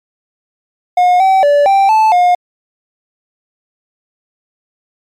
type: tone with pitch steps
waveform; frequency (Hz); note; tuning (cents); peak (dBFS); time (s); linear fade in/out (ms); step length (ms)
triangle; 719 / 766 / 578 / 784 / 874 / 714; F#5 / G5 / D5 / G5 / A5 / F5; -50 / -40 / -28 / 0 / -12 / +38; -4; 0.97-2.35; 5; 230
effects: MP3 96 kbps